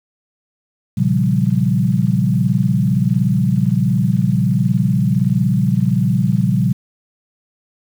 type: chord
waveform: sine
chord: G half-diminished seventh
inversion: first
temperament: equal with one note detuned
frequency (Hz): 119.06 / 138.59 / 174.61 / 196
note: Bb2 / Db3 / F3 / G3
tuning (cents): +37 / 0 / 0 / 0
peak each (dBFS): -18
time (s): 0.97-6.73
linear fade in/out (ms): 10
effects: 7-bit